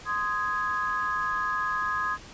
sine chord, Ab major, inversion first, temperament just, 1038.3 / 1245.9 / 1661.2 Hz, C6 / Eb6 / Ab6, -14 / +2 / 0 cents, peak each -31 / -29 / -30 dBFS, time 0.05-2.18 s, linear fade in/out 50 ms, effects pink hiss -46 dBFS RMS until 2.33 s + resampled to 16000 Hz

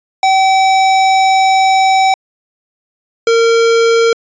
square tone pair in turn, 766 / 459.6 Hz, G5 / A#4, -40 / -25 cents, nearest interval major sixth, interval 885 cents, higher first, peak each -8 dBFS, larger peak neither, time 0.23-2.14 / 3.27-4.13 s, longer first, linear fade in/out 2 ms, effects resampled to 16000 Hz

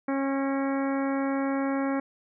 harmonic tone with a mistuned harmonic, 273 Hz, C#4, 26 cents flat, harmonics 1 / 2 / 3 / 4 / 5 / 6 / 7 / 8, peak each -26 / -32 / -36 / -38 / -40 / -42 / -43 / -44 dBFS, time 0.08-2 s, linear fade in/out 5 ms, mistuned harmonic 8, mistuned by +41 cents, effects none

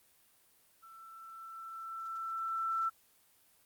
sine tone with level ramp, 1335 Hz, E6, 22 cents sharp, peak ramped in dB -52 to -29 dBFS, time 0.82-2.9 s, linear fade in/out 20 ms, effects white hiss -67 dBFS RMS until 3.65 s + Opus 32 kbps

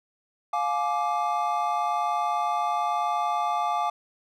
triangle chord, D diminished, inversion first, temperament just, 704.8 / 845.8 / 1174.7 Hz, F5 / Ab5 / D6, +16 / +31 / 0 cents, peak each -26 dBFS, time 0.53-3.9 s, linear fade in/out 5 ms, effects none

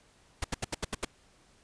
pink noise bursts, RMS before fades -31 dBFS, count 7, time 0.42-1.049 s, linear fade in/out 5 ms, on 23 ms, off 78 ms, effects pink hiss -63 dBFS RMS until 1.63 s + resampled to 22050 Hz

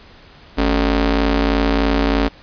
sawtooth ring-modulated tone, 164.81 Hz, E3, in tune, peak -7 dBFS, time 0.57-2.29 s, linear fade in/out 20 ms, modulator 114 Hz, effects pink hiss -44 dBFS RMS until 2.42 s + resampled to 11025 Hz

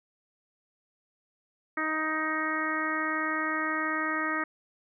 harmonic tone, 312.9 Hz, D#4, 10 cents sharp, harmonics 1 / 2 / 3 / 4 / 5 / 6 / 7, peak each -34 / -39 / -40 / -32 / -36 / -32 / -39 dBFS, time 1.77-4.44 s, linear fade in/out 5 ms, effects none

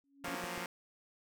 sine tone with exponential growth, 278.2 Hz, C#4, 6 cents sharp, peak -37 dBFS, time 0.04-0.35 s, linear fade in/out 0 ms, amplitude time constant 66 ms
5% pulse chord, Gb major seventh, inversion third, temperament equal, 174.61 / 185 / 233.1 / 277.2 Hz, F3 / Gb3 / Bb3 / Db4, 0 / 0 / 0 / 0 cents, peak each -31 / -35 / -33 / -36 dBFS, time 0.24-0.66 s, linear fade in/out 2 ms
clicks, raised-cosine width 2 ms, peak -33 dBFS, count 3, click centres 0.282 / 0.44 / 0.578 s
effects none

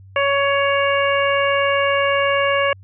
harmonic tone, 559 Hz, C#5, 14 cents sharp, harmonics 1 / 2 / 3 / 4 / 5, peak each -18 / -21 / -23 / -24 / -25 dBFS, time 0.16-2.73 s, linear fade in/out 2 ms, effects added 96 Hz sine -40 dBFS peak until 2.83 s

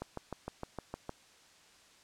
click train, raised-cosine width 1 ms, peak -24 dBFS, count 8, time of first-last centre 0.02-1.094 s, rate 6.52 Hz, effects white hiss -61 dBFS RMS until 2.03 s + low-pass 7000 Hz 12 dB/octave

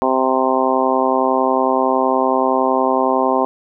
harmonic tone, 130.81 Hz, C3, in tune, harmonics 2 / 3 / 4 / 5 / 6 / 7 / 8, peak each -21 / -21 / -21 / -21 / -21 / -21 / -21 dBFS, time 0.02-3.45 s, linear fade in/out 0 ms, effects none

